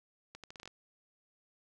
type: accelerating click train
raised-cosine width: 0.2 ms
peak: -30 dBFS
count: 8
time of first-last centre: 0.35-0.676 s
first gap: 87 ms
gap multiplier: 0.78
effects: none